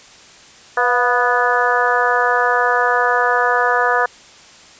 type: harmonic tone with a mistuned harmonic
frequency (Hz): 246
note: B3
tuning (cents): -7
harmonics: 2 / 3 / 4 / 5 / 6 / 7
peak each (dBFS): -20 / -20 / -20 / -20 / -20 / -20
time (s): 0.77-4.06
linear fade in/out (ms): 5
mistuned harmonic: 3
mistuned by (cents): -48
effects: white hiss -43 dBFS RMS until 4.79 s + resampled to 16000 Hz